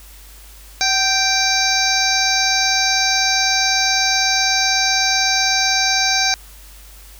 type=harmonic tone with a mistuned harmonic; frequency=784 Hz; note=G5; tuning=in tune; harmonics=1 / 2 / 3 / 5 / 6 / 7 / 8; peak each=-22 / -22 / -22 / -22 / -22 / -22 / -22 dBFS; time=0.81-6.34 s; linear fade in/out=0 ms; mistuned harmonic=1; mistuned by=-44 cents; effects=added 50 Hz sine -40 dBFS peak until 7.19 s + white hiss -44 dBFS RMS until 7.19 s